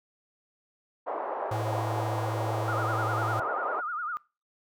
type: band-pass noise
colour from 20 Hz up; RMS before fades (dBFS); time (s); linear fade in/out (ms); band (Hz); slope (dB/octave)
white; -33; 1.06-3.81; 20; 440 to 940; 24
type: tone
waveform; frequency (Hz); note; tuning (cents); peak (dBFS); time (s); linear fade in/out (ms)
square; 110; A2; 0; -31; 1.51-3.4; 5
type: tone with vibrato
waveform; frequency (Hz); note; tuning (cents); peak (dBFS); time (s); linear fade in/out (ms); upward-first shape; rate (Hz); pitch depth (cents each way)
sine; 1320; E6; +2; -30; 2.68-4.17; 0; sine; 10; 160
effects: noise-tail reverb RT60 0.3 s tail -21 dB re dry